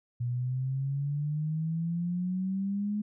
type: exponential sweep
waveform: sine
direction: up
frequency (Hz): 119.8 to 211.2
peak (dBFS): -28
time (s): 0.2-3.02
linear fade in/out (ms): 10
effects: none